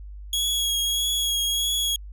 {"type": "tone with vibrato", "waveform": "sawtooth", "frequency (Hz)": 3322, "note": "G#7", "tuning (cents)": 0, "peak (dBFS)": -19, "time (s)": [0.33, 1.96], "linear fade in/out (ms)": 2, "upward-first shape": "triangle", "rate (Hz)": 1.6, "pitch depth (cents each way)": 25, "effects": ["added 50 Hz sine -36 dBFS peak until 2.12 s"]}